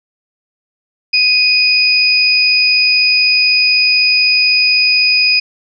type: tone pair together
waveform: sine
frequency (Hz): 2489 / 4978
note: D#7 / D#8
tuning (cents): 0 / 0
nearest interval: octave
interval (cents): 1200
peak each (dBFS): -11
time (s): 1.13-5.4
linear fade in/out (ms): 10
effects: none